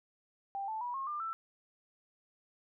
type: tone with pitch steps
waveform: sine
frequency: 790 / 876.6 / 972.6 / 1079.2 / 1197.4 / 1328.6 Hz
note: G5 / A5 / B5 / C#6 / D6 / E6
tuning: +13 / -7 / -27 / -47 / +33 / +13 cents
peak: -35 dBFS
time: 0.55-1.33 s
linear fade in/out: 0 ms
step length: 130 ms
effects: none